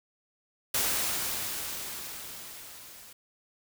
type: noise with level ramp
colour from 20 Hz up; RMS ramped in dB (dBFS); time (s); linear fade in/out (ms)
white; -27 to -50; 0.74-3.13; 5
effects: none